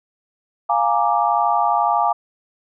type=chord; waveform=sine; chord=Bb dominant seventh; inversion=second; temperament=equal; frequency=698.5 / 830.6 / 932.3 / 1174.7 Hz; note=F5 / Ab5 / Bb5 / D6; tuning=0 / 0 / 0 / 0 cents; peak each=-20 / -19 / -22 / -21 dBFS; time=0.69-2.13 s; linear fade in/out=10 ms; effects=none